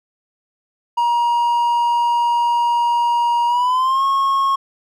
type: tone with pitch glide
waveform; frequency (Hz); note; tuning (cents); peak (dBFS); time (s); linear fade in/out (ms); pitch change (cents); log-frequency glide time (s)
triangle; 949 to 1090.1; A#5 to C#6; +31 to -29; -12; 0.97-4.56; 10; +240; 3.47-4.04
effects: none